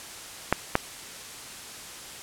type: clicks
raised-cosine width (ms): 0.5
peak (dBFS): -4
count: 2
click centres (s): 0.526 / 0.754
effects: white hiss -41 dBFS RMS until 2.22 s + low-pass 10000 Hz 12 dB/octave